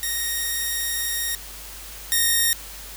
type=tone pair in turn; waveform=5% pulse; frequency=1864.7 / 1852.9 Hz; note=A#6 / A#6; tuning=0 / -11 cents; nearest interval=unison; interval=11 cents; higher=first; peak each=-13 / -7 dBFS; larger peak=second; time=0.03-1.35 / 2.12-2.53 s; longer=first; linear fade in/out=0 ms; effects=added 50 Hz sine -42 dBFS peak until 2.96 s + white hiss -39 dBFS RMS until 2.96 s